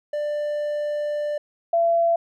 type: tone pair in turn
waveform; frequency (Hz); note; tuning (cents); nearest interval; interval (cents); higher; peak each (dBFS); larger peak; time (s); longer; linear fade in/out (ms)
triangle / sine; 592 / 675.6; D5 / E5; +14 / +42; major second; 228; second; -21 / -16; second; 0.13-1.38 / 1.73-2.16; first; 5
effects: none